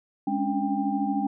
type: tone cluster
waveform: sine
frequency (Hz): 206 / 274.5 / 287.7 / 793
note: G#3 / C#4 / D4 / G5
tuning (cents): -14 / -17 / -36 / +20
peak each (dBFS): -29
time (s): 0.27-1.27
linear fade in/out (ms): 5
effects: none